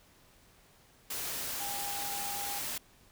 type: tone in noise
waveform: sine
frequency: 807 Hz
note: G#5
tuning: 50 cents flat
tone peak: -40 dBFS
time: 1.6-2.59 s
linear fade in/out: 5 ms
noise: white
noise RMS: -37 dBFS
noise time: 1.1-2.78 s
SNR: -6 dB
effects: pink hiss -62 dBFS RMS until 3.11 s